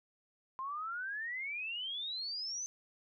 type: exponential sweep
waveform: sine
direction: up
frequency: 1036 to 6240 Hz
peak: -37 dBFS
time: 0.59-2.66 s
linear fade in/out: 0 ms
effects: none